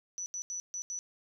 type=tone bursts at uneven times; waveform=sine; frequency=5940 Hz; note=F#8; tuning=6 cents sharp; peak=-35 dBFS; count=5; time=0.18-0.26 / 0.34-0.42 / 0.5-0.6 / 0.74-0.82 / 0.9-0.99 s; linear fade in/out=0 ms; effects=none